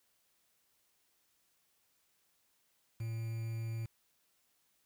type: tone with quantisation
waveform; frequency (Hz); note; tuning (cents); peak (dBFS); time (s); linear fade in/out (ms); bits
triangle; 113.4; A#2; -47; -34; 3-3.86; 5; 9
effects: white hiss -75 dBFS RMS until 4.85 s